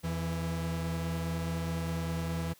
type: tone pair together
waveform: 45% pulse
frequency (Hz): 84.82 / 164.81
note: E2 / E3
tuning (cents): +50 / 0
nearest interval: major seventh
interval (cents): 1150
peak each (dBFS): -36 / -33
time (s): 0.03-2.54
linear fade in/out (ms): 20
effects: white hiss -61 dBFS RMS until 2.59 s